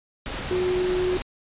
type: tone in noise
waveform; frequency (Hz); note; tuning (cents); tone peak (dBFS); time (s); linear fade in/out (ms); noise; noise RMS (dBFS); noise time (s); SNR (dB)
sine; 364.7; F#4; -25; -21; 0.51-1.17; 0; pink; -31; 0.26-1.22; +7
effects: resampled to 8000 Hz